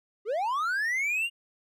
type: linear sweep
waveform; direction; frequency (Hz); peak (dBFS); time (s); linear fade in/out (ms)
triangle; up; 382.9 to 2859; -24; 0.25-1.3; 50
effects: none